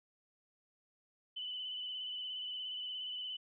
sine tone with vibrato, 3002 Hz, F#7, 24 cents sharp, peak -39 dBFS, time 1.36-3.37 s, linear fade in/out 10 ms, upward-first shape square, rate 17 Hz, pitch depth 23 cents each way, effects none

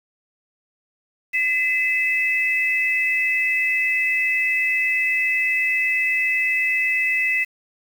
sine tone pair together, 2027 / 2609 Hz, B6 / E7, +45 / -18 cents, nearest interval major third, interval 437 cents, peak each -20 / -21 dBFS, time 1.33-7.45 s, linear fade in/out 20 ms, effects 7-bit

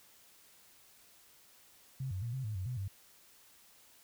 sine tone with pitch steps, 132.7 / 93.8 / 117.7 / 131.8 / 107.3 / 93.3 / 125.5 / 97.7 Hz, C3 / F#2 / A#2 / C3 / A2 / F#2 / B2 / G2, +25 / +24 / +17 / +13 / -43 / +15 / +28 / -5 cents, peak -35 dBFS, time 2-2.88 s, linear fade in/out 5 ms, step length 110 ms, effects white hiss -62 dBFS RMS until 4.03 s

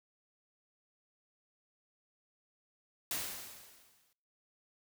white noise with exponential decay, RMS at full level -35 dBFS, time 3.11-4.13 s, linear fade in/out 1 ms, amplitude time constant 220 ms, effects noise-tail reverb RT60 0.7 s tail -24 dB re dry

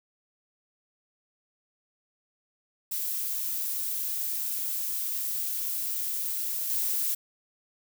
violet noise with level steps, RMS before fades -31 / -28 dBFS, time 2.91-7.15 s, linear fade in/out 10 ms, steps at 6.69 s, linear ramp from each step 20 ms, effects none

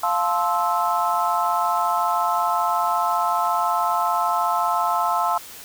sine chord, F major seventh, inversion none, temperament just, 698.5 / 873.1 / 1047.7 / 1309.6 Hz, F5 / A5 / C6 / E6, 0 / -14 / +2 / -12 cents, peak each -24 dBFS, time 0.03-5.38 s, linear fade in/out 5 ms, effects white hiss -40 dBFS RMS until 5.64 s

